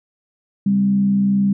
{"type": "tone with frequency modulation", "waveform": "sine", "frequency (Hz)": 198.9, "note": "G3", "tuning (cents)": 25, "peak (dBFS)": -13, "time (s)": [0.66, 1.53], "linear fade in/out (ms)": 5, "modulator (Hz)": 62.3, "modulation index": 0.32, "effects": []}